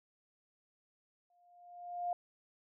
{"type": "tone with exponential growth", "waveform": "sine", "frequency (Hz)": 705, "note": "F5", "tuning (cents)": 16, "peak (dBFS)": -31, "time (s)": [1.3, 2.13], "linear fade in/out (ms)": 2, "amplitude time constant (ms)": 180, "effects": []}